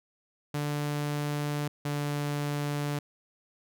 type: tone pair in turn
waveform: sawtooth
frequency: 146.83 / 145.65 Hz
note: D3 / D3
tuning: 0 / -14 cents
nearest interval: unison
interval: 14 cents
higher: first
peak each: -25 dBFS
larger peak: neither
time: 0.54-1.68 / 1.85-2.99 s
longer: neither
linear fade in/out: 5 ms
effects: none